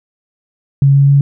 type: tone with pitch steps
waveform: sine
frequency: 138.59 / 139.55 / 140.52 Hz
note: C#3 / C#3 / C#3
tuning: 0 / +12 / +24 cents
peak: -5 dBFS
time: 0.82-1.21 s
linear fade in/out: 2 ms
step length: 130 ms
effects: none